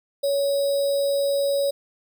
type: tone with sample-and-hold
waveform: sine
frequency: 560 Hz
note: C#5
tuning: 18 cents sharp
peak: -19 dBFS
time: 0.23-1.71 s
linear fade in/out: 10 ms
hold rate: 4410 Hz
effects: none